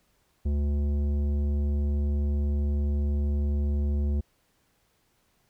sine tone with tanh clipping, 72.3 Hz, D2, 27 cents flat, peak -25 dBFS, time 0.45-4.21 s, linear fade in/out 10 ms, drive 12 dB, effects pink hiss -69 dBFS RMS until 5.49 s

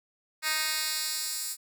10% pulse tone with high-pass filter sweep, 311.1 Hz, D#4, in tune, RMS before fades -31 dBFS, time 0.42-1.57 s, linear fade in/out 50 ms, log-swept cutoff 2100 to 7800 Hz, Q 0.92, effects none

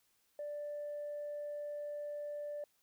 sine tone, 587.3 Hz, D5, in tune, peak -38 dBFS, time 0.39-2.64 s, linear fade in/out 2 ms, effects tanh soft clip ceiling -36 dBFS + white hiss -75 dBFS RMS until 2.82 s

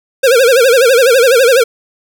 square tone with vibrato, 499.2 Hz, B4, 19 cents sharp, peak -6 dBFS, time 0.23-1.64 s, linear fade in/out 10 ms, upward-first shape sine, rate 12 Hz, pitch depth 160 cents each way, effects none

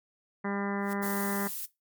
harmonic tone, 200.1 Hz, G3, 36 cents sharp, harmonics 1 / 2 / 3 / 4 / 5 / 6 / 7 / 8 / 9 / 10, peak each -32 / -37 / -42 / -41 / -41 / -43 / -45 / -45 / -43 / -44 dBFS, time 0.44-1.48 s, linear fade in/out 10 ms
blue noise with exponential growth, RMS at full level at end -41 dBFS, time 0.77-0.93 s, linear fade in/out 0 ms, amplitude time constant 33 ms
violet noise, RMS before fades -36 dBFS, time 1.02-1.66 s, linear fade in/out 10 ms
effects noise-tail reverb RT60 0.2 s tail -18 dB re dry + MP3 96 kbps

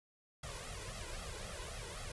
pink noise with flanger, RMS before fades -45 dBFS, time 0.43-2.12 s, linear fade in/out 5 ms, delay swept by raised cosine 1.5 to 2.06 ms, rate 3.8 Hz, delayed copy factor +1, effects resampled to 24000 Hz

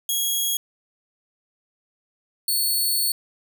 10% pulse tone pair in turn, 3310 / 4418 Hz, G#7 / C#8, -6 / -7 cents, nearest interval perfect fourth, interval 499 cents, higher second, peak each -13 dBFS, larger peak neither, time 0.09-0.57 / 2.48-3.12 s, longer second, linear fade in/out 2 ms, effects none

